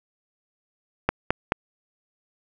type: click train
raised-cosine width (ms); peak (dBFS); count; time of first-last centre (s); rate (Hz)
0.5; -4; 3; 1.09-1.521; 4.64
effects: none